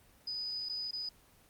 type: tone with dropouts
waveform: sine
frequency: 4978 Hz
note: D#8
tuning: in tune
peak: -35 dBFS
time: 0.27-1.09 s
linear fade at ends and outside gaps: 5 ms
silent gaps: 0.688-0.695 / 0.91-0.93 s
effects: pink hiss -63 dBFS RMS until 1.49 s + Opus 24 kbps